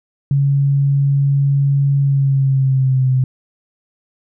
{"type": "tone with pitch glide", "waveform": "sine", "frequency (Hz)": [139.7, 129.59], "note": ["C#3", "C3"], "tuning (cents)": [14, -16], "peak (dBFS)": -11, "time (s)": [0.31, 3.24], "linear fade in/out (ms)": 2, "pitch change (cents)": -130, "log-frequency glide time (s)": [2, 3.1], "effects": []}